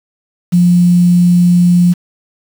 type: tone with quantisation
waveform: sine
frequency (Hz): 176.1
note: F3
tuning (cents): +15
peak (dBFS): -5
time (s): 0.52-1.94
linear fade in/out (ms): 20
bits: 5
effects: none